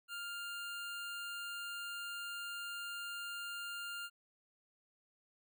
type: tone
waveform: 25% pulse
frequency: 1400 Hz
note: F6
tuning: 4 cents sharp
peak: -38 dBFS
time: 0.08-4.1 s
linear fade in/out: 50 ms
effects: none